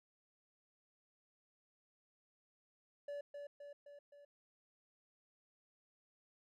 triangle tone with echo, 575 Hz, D5, 37 cents flat, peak -40 dBFS, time 3.08-3.21 s, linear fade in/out 5 ms, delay 260 ms, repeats 4, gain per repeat -4 dB, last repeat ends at 4.25 s, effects none

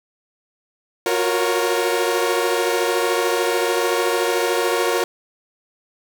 sawtooth chord, Gb major seventh, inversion third, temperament equal with one note detuned, 356.4 / 370 / 466.2 / 554.4 Hz, F4 / Gb4 / Bb4 / Db5, +35 / 0 / 0 / 0 cents, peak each -19 / -23 / -17 / -21 dBFS, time 1.06-5.04 s, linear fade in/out 2 ms, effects 8-bit

